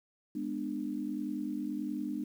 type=chord; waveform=sine; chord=G# diminished; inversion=none; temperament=just; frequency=207.7 / 249.2 / 299 Hz; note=G#3 / B3 / D4; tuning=0 / +16 / +31 cents; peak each=-39 / -38 / -36 dBFS; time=0.35-2.24 s; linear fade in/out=5 ms; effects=10-bit